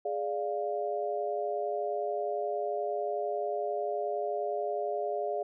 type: chord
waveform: sine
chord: D diminished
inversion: second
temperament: equal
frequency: 415.3 / 587.3 / 698.5 Hz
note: Ab4 / D5 / F5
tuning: 0 / 0 / 0 cents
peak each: -34 dBFS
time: 0.05-5.43 s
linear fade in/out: 5 ms
effects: none